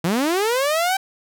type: linear sweep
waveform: sawtooth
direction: up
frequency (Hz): 155.56 to 783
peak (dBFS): -14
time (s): 0.04-0.97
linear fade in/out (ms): 5
effects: none